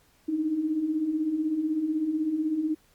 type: beating tone pair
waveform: sine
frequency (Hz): 297.3 / 313.3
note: D4 / D#4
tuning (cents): +21 / +12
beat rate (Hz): 16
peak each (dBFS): -33 / -25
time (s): 0.28-2.75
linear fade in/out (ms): 10
effects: pink hiss -63 dBFS RMS until 2.94 s + Opus 48 kbps